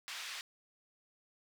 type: band-pass noise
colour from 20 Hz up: white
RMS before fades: -44 dBFS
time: 0.08-0.41 s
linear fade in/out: 0 ms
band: 1400 to 4000 Hz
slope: 12 dB/octave
effects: none